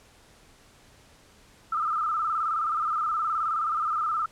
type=tone with vibrato; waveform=sine; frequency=1273 Hz; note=D#6; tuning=39 cents sharp; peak=-24 dBFS; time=1.72-4.26 s; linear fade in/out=5 ms; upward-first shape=square; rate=19 Hz; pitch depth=70 cents each way; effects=pink hiss -56 dBFS RMS until 4.31 s + low-pass 10000 Hz 12 dB/octave